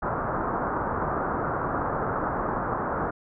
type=low-pass noise; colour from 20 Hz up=white; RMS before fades=-28 dBFS; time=0.02-3.11 s; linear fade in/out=10 ms; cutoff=1400 Hz; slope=48 dB/octave; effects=none